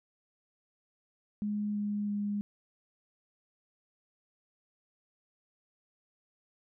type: tone with pitch steps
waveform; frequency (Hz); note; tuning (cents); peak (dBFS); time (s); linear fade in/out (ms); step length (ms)
sine; 208.1 / 206.5 / 205; G#3 / G#3 / G#3; +4 / -10 / -22; -30; 1.42-2.41; 0; 330
effects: none